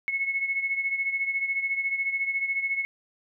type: beating tone pair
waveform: sine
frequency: 2189 / 2203 Hz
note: C#7 / C#7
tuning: -22 / -11 cents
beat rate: 14 Hz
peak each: -26 / -32 dBFS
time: 0.08-2.85 s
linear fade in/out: 0 ms
effects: none